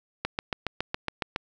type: click train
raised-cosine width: 0.3 ms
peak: -11 dBFS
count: 9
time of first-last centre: 0.25-1.361 s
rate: 7.2 Hz
effects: none